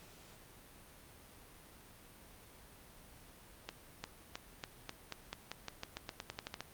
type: accelerating click train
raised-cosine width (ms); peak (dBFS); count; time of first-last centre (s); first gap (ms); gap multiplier
0.2; -23; 18; 3.69-6.606; 350; 0.9
effects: pink hiss -58 dBFS RMS until 6.73 s + Opus 48 kbps